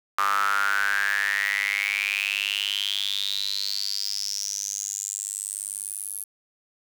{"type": "tone with high-pass filter sweep", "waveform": "sawtooth", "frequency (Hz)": 100.3, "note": "G2", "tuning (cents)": 40, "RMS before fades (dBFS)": -27, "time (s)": [0.18, 6.24], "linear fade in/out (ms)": 5, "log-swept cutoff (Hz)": [1200, 11000], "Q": 10, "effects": ["8-bit"]}